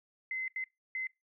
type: tone bursts at uneven times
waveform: sine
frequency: 2055 Hz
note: C7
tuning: 32 cents flat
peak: -33 dBFS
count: 3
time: 0.31-0.48 / 0.56-0.64 / 0.95-1.07 s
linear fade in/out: 2 ms
effects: noise-tail reverb RT60 0.2 s tail -23 dB re dry